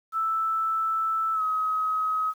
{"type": "tone with pitch glide", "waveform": "sine", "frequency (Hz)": [1318.5, 1271.4], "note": ["E6", "D#6"], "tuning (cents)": [0, 37], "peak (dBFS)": -23, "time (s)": [0.12, 2.34], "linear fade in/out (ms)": 50, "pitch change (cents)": -63, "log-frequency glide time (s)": [1.34, 1.42], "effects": ["9-bit"]}